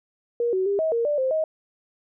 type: tone with pitch steps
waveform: sine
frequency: 473.8 / 375.8 / 400.4 / 638 / 465.5 / 589 / 523 / 630 Hz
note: A#4 / F#4 / G4 / D#5 / A#4 / D5 / C5 / D#5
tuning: +28 / +27 / +37 / +43 / -2 / +5 / -1 / +21 cents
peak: -20 dBFS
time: 0.4-1.44 s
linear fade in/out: 2 ms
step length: 130 ms
effects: none